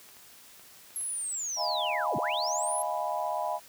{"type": "clicks", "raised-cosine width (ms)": 0.3, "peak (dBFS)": -38, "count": 5, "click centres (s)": [0.089, 0.168, 0.596, 0.906, 1.01]}
{"type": "linear two-way sweep", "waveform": "sine", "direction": "down then up", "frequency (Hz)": [11280, 98, 11280], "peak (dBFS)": -31, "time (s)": [0.96, 2.82], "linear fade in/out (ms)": 0, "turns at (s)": 2.17}
{"type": "chord", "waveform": "sine", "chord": "F half-diminished seventh", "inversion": "third", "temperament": "equal", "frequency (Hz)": [622.3, 698.5, 830.6, 987.8], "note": ["Eb5", "F5", "Ab5", "Cb6"], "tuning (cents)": [0, 0, 0, 0], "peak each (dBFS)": -34, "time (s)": [1.56, 3.6], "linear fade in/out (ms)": 50}
{"effects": ["white hiss -53 dBFS RMS until 3.68 s", "high-pass 60 Hz 12 dB/octave"]}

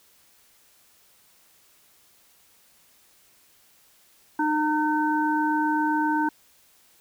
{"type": "harmonic tone", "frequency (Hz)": 304.6, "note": "D#4", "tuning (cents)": -37, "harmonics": [1, 3, 5], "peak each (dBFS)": [-24, -24, -29], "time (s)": [4.39, 6.29], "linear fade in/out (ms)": 5, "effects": ["white hiss -59 dBFS RMS until 7 s"]}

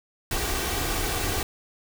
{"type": "noise with comb filter", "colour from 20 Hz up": "pink", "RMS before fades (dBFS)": -27, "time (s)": [0.31, 1.43], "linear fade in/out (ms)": 2, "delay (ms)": 2.6, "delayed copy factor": 0.55, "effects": []}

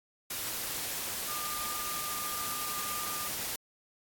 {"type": "tone in noise", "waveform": "sine", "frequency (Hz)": 1205, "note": "D6", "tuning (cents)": 44, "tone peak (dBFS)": -40, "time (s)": [1.28, 3.28], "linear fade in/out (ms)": 5, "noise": "white", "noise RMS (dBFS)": -36, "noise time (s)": [0.3, 3.56], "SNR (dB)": -7, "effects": ["AAC 64 kbps"]}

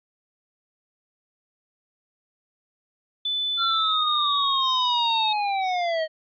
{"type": "tone with pitch glide", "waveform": "sine", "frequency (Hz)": [3500, 3730], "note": ["A7", "A#7"], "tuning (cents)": [-10, 0], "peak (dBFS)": -23, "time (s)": [3.25, 5.33], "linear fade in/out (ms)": 5, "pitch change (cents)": 110, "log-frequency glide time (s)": [3.68, 4.09]}
{"type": "linear sweep", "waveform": "square", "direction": "down", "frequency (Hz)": [1382, 622.3], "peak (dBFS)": -23, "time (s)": [3.57, 6.08], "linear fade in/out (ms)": 50}
{"effects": ["resampled to 11025 Hz"]}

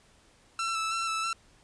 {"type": "tone with vibrato", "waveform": "sawtooth", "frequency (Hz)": 1330, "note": "E6", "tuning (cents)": 15, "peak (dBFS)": -25, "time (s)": [0.59, 1.33], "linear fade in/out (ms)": 2, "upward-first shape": "square", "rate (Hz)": 3.1, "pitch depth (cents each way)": 19, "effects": ["pink hiss -61 dBFS RMS until 1.63 s", "resampled to 22050 Hz"]}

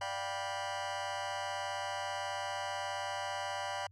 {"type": "chord", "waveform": "sawtooth", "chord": "G dominant seventh", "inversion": "second", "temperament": "just", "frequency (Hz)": [588, 705.6, 784, 980], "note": ["D5", "F5", "G5", "B5"], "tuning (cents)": [2, 18, 0, -14], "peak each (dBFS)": [-38, -40, -36, -37], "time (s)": [0.01, 3.87], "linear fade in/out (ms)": 5, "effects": ["added 95 Hz sine -57 dBFS peak until 3.91 s", "low-pass 6000 Hz 12 dB/octave"]}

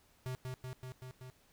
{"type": "tone with echo", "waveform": "square", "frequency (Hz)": 128.3, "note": "C3", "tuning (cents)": -34, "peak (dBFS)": -38, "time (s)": [0.26, 0.35], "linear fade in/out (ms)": 0, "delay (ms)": 190, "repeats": 5, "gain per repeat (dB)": -2, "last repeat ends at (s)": 1.3, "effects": ["pink hiss -68 dBFS RMS until 1.52 s"]}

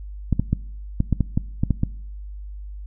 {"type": "clicks", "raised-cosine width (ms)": 5, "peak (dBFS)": -6, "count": 10, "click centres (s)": [0.327, 0.396, 0.53, 1.004, 1.127, 1.207, 1.375, 1.635, 1.707, 1.834], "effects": ["noise-tail reverb RT60 0.7 s tail -22 dB re dry", "added 50 Hz sine -32 dBFS peak until 2.86 s"]}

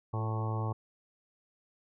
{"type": "harmonic tone with a mistuned harmonic", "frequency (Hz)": 110, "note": "A2", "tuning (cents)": 0, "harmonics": [1, 2, 3, 4, 5, 6, 7, 8, 9, 10], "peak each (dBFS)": [-31, -45, -44, -44, -46, -49, -45, -43, -49, -43], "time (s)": [0.13, 0.73], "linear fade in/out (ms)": 10, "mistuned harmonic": 3, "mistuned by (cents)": 28, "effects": []}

